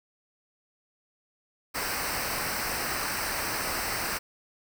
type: noise with comb filter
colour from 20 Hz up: pink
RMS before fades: -31 dBFS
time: 1.74-4.19 s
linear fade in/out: 20 ms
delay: 0.29 ms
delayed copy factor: -0.7
effects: none